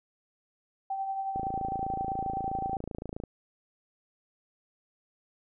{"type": "tone with tremolo", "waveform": "sine", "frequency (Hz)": 777, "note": "G5", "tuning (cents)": -16, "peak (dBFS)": -28, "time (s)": [0.9, 2.77], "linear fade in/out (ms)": 5, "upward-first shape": "triangle", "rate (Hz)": 11, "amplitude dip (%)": 50}
{"type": "click train", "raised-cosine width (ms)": 2, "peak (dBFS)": -23, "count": 53, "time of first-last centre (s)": [1.36, 3.237], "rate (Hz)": 27.7}
{"effects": []}